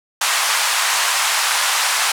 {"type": "band-pass noise", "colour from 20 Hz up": "pink", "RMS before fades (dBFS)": -18, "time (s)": [0.21, 2.12], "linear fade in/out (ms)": 5, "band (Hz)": [870, 11000], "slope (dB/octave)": 24, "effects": []}